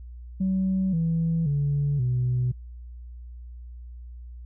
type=tone with pitch steps; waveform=sine; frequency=189.3 / 164.8 / 143.46 / 124.89 Hz; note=F#3 / E3 / D3 / B2; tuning=+40 / 0 / -40 / +20 cents; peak=-20 dBFS; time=0.4-2.52 s; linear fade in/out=10 ms; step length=530 ms; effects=tanh soft clip ceiling -18 dBFS + added 60 Hz sine -38 dBFS peak until 4.45 s